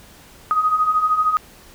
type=beating tone pair; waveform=sine; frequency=1242 / 1255 Hz; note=D#6 / D#6; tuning=-3 / +15 cents; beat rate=13 Hz; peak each=-22 / -16 dBFS; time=0.51-1.37 s; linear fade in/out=0 ms; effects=pink hiss -46 dBFS RMS until 1.74 s